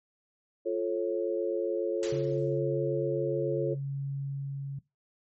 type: chord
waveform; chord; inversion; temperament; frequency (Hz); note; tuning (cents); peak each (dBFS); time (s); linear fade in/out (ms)
sine; F augmented; none; just; 349.2 / 436.5 / 545.7; F4 / A4 / C#5; 0 / -14 / -27; -31; 0.65-3.75; 20
type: noise with exponential decay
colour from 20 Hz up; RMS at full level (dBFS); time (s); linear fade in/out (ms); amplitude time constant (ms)
white; -36; 2.03-2.59; 0; 120
type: tone with tremolo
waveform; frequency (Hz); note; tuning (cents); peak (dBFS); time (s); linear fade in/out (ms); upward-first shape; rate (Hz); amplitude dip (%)
sine; 138.59; C#3; 0; -30; 2.12-4.79; 5; sine; 0.65; 30
effects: noise-tail reverb RT60 0.2 s tail -19 dB re dry + MP3 32 kbps